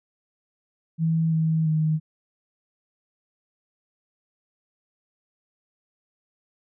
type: tone with pitch steps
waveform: sine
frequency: 162.4 / 160 / 156.3 Hz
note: E3 / D#3 / D#3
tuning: -26 / +49 / +8 cents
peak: -19 dBFS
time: 0.98-2 s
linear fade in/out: 50 ms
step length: 340 ms
effects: none